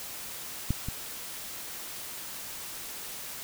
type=clicks; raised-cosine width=5 ms; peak=-14 / -21 dBFS; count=2; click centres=0.706 / 0.886 s; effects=white hiss -40 dBFS RMS until 3.43 s